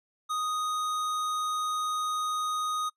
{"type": "tone with tanh clipping", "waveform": "sine", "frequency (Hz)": 1244.5, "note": "D#6", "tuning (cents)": 0, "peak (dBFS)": -30, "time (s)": [0.29, 2.9], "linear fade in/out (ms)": 20, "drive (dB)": 18, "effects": ["noise-tail reverb RT60 0.1 s tail -24 dB re dry", "resampled to 32000 Hz"]}